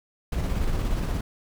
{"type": "noise with tremolo", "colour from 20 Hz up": "brown", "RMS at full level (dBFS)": -24, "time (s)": [0.32, 1.21], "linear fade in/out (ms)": 5, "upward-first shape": "square", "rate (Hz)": 17, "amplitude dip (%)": 30, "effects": []}